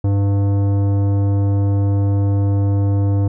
sine tone with tanh clipping, 99.8 Hz, G2, 32 cents sharp, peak -15 dBFS, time 0.04-3.28 s, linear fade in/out 5 ms, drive 14 dB, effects none

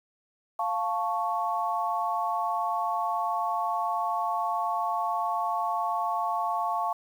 sine chord, F augmented, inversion none, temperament equal, 698.5 / 880 / 1108.7 Hz, F5 / A5 / C#6, 0 / 0 / 0 cents, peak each -30 dBFS, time 0.59-6.93 s, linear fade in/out 5 ms, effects 9-bit

